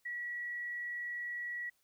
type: tone with frequency modulation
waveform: sine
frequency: 1930 Hz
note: B6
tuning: 40 cents flat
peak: -37 dBFS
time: 0.05-1.7 s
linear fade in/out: 10 ms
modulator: 49.2 Hz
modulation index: 0.27
effects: white hiss -75 dBFS RMS until 1.83 s